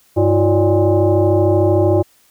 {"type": "tone with frequency modulation", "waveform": "sine", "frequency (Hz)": 131.6, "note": "C3", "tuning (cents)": 10, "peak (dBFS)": -10, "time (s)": [0.16, 2.03], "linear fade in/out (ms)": 20, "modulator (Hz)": 230, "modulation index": 2.3, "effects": ["white hiss -54 dBFS RMS until 2.3 s"]}